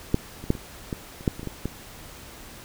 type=clicks; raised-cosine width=3 ms; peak=-6 / -24 / -6 / -24 / -15 / -29 / -7 / -23 / -23 / -17 / -14 dBFS; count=11; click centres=0.144 / 0.44 / 0.504 / 0.552 / 0.928 / 1.209 / 1.278 / 1.395 / 1.431 / 1.473 / 1.656 s; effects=pink hiss -44 dBFS RMS until 2.64 s